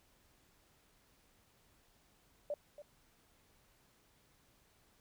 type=tone with echo; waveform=sine; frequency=587.3 Hz; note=D5; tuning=in tune; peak=-35 dBFS; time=2.5-2.54 s; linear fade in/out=2 ms; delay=280 ms; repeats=1; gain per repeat=-13 dB; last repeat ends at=2.82 s; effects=pink hiss -70 dBFS RMS until 5 s